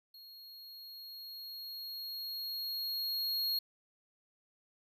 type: tone with level ramp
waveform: square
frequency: 4287 Hz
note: C8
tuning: 41 cents sharp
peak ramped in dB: -52 to -31 dBFS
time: 0.14-3.59 s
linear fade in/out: 5 ms
effects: none